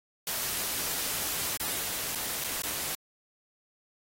white noise with dropouts, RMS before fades -32 dBFS, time 0.27-2.95 s, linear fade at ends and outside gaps 2 ms, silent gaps 1.572-1.599 / 2.15-2.155 / 2.44-2.444 / 2.621-2.635 s, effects AAC 48 kbps

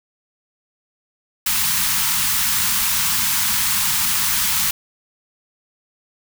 white band-stop noise, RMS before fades -19 dBFS, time 1.46-4.71 s, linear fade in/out 5 ms, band 240 to 840 Hz, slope 96 dB/octave, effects none

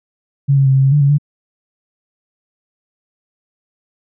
sine tone with pitch steps, 139.4 / 136.9 / 133.7 / 134.5 / 135.3 / 147 / 140.1 / 145.7 Hz, C#3 / C#3 / C3 / C3 / C#3 / D3 / C#3 / D3, +10 / -21 / +38 / +48 / -42 / +2 / +19 / -13 cents, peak -8 dBFS, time 0.48-1.184 s, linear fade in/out 20 ms, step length 88 ms, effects none

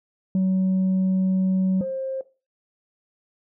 sine tone pair in turn, 188 / 530.4 Hz, F#3 / C5, +28 / +23 cents, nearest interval octave + tritone, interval 1795 cents, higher second, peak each -15 / -25 dBFS, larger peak first, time 0.35-1.81 / 1.81-2.21 s, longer first, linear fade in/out 2 ms, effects noise-tail reverb RT60 0.3 s tail -17 dB re dry + tanh soft clip ceiling -17 dBFS

